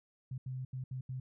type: tone bursts at uneven times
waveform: sine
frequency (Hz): 129.2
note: C3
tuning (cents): -21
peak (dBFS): -37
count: 5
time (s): 0.31-0.38 / 0.46-0.65 / 0.73-0.84 / 0.91-1.01 / 1.09-1.2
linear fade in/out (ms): 5
effects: none